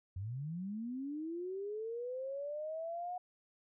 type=linear sweep; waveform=sine; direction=up; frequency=87.2 to 730 Hz; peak=-38 dBFS; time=0.16-3.18 s; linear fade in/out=5 ms; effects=none